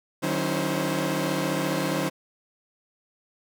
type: tone cluster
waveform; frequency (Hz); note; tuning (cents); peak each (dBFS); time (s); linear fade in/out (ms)
sawtooth; 153.2 / 187.1 / 278.5 / 321.4 / 522; D#3 / F#3 / C#4 / E4 / C5; -27 / +20 / +8 / -44 / -4; -27; 0.22-2.1; 20
effects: none